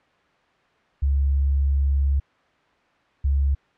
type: tone pair in turn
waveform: sine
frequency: 69.3 / 69.3 Hz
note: C#2 / C#2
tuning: 0 / 0 cents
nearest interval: unison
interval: 0 cents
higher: neither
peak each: -17 dBFS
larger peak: neither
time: 1.02-2.2 / 3.24-3.55 s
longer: first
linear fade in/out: 10 ms
effects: white hiss -60 dBFS RMS until 3.77 s + low-pass 2000 Hz 12 dB/octave